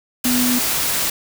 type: tone in noise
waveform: sine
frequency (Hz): 247.6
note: B3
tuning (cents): +5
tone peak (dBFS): -17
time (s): 0.25-0.59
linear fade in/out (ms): 5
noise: white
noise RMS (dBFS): -20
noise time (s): 0.24-1.1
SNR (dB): 0
effects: none